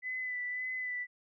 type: tone with vibrato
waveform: sine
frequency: 2001 Hz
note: B6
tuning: 22 cents sharp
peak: -34 dBFS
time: 0.02-1.07 s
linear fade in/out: 50 ms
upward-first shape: sine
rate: 1.8 Hz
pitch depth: 23 cents each way
effects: none